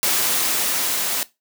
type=noise with level ramp; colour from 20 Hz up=white; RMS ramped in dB=-19 to -23 dBFS; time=0.03-1.23 s; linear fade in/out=0 ms; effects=noise-tail reverb RT60 0.2 s tail -17 dB re dry + high-pass 200 Hz 12 dB/octave